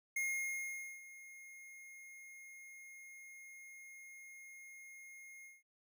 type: tone with ADSR envelope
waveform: square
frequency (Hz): 2142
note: C7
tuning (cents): +40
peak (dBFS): -35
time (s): 0.16-5.63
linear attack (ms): 6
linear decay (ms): 840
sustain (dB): -18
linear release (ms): 180
effects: none